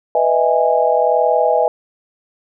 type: chord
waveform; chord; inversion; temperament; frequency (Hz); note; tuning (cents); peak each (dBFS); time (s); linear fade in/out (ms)
sine; E major seventh; second; just; 494.4 / 618.1 / 659.3 / 824.1; B4 / D#5 / E5 / G#5; +2 / -12 / 0 / -14; -17; 0.15-1.68; 2
effects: none